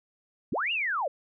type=linear two-way sweep; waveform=sine; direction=up then down; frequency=107 to 2888 to 496.6 Hz; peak=-26 dBFS; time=0.52-1.08 s; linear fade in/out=5 ms; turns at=0.72 s; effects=none